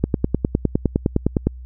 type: click train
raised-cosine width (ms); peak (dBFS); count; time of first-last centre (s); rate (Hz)
3; -3; 15; 0.04-1.47; 9.79
effects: added 62 Hz sine -33 dBFS peak until 1.65 s